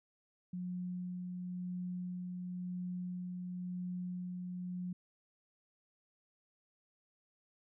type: tone with tremolo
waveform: sine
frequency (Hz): 180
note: F#3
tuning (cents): -47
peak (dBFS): -37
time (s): 0.53-4.93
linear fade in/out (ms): 5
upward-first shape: sine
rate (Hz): 0.96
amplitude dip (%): 25
effects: none